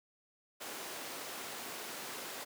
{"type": "high-pass noise", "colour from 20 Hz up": "pink", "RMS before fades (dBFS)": -44, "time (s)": [0.6, 2.45], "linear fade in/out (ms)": 20, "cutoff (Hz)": 360, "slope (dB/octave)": 12, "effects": []}